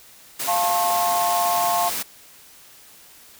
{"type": "high-pass noise", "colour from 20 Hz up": "white", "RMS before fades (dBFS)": -27, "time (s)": [0.39, 2.03], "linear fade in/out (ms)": 10, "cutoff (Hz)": 120, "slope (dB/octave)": 24}
{"type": "chord", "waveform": "sine", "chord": "F augmented", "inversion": "none", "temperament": "equal with one note detuned", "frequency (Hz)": [698.5, 880, 1080.9], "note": ["F5", "A5", "C#6"], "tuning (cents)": [0, 0, -44], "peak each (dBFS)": [-21, -25, -25], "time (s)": [0.47, 1.9], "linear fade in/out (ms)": 20}
{"effects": ["white hiss -48 dBFS RMS until 3.39 s"]}